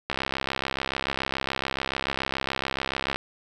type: click train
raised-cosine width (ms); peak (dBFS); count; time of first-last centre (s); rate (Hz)
0.3; -10; 206; 0.1-3.16; 67
effects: 8-bit